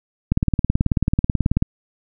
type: click train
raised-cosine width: 5 ms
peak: -4 dBFS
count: 25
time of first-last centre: 0.32-1.624 s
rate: 18.4 Hz
effects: none